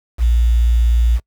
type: tone with quantisation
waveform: sine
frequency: 58.27 Hz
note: A#1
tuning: in tune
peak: -10 dBFS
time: 0.18-1.2 s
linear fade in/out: 50 ms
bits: 6
effects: noise-tail reverb RT60 0.1 s tail -25 dB re dry